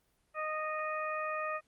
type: harmonic tone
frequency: 619 Hz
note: D#5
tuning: 9 cents flat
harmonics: 1 / 2 / 3 / 4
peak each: -38 / -36 / -42 / -43 dBFS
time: 0.34-1.61 s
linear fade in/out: 50 ms
effects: pink hiss -74 dBFS RMS until 1.67 s + Opus 32 kbps